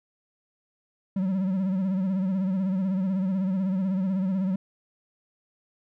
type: tone with vibrato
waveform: triangle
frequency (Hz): 189.4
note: F#3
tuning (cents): +41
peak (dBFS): -21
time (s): 1.16-4.56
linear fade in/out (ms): 5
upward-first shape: sine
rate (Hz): 16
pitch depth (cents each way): 71
effects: none